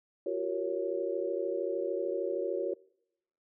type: chord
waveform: sine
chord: G half-diminished seventh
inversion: third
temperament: equal with one note detuned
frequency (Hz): 349.2 / 382.4 / 466.2 / 554.4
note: F4 / G4 / Bb4 / Db5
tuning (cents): 0 / -43 / 0 / 0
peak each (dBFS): -36 / -35 / -36 / -35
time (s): 0.26-2.74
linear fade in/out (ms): 5
effects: noise-tail reverb RT60 0.8 s tail -23 dB re dry